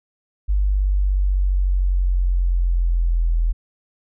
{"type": "linear sweep", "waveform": "sine", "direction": "down", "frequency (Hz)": [49.78, 41.2], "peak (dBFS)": -15, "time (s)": [0.48, 3.53], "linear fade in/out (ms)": 20, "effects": []}